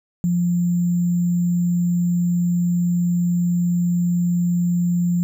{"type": "tone with sample-and-hold", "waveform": "sine", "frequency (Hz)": 174.61, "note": "F3", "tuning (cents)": 0, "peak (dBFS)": -16, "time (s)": [0.24, 5.23], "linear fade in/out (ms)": 0, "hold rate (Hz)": 7350, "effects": []}